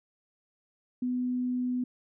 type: tone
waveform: sine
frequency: 249.5 Hz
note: B3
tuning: 18 cents sharp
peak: -27 dBFS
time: 1.02-1.84 s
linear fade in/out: 5 ms
effects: none